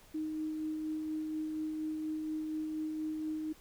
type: tone with tremolo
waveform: sine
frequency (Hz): 311.1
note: D#4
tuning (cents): 0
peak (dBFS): -33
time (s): 0.14-3.53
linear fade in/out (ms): 10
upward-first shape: sine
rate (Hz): 4.2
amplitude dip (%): 25
effects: pink hiss -60 dBFS RMS until 3.6 s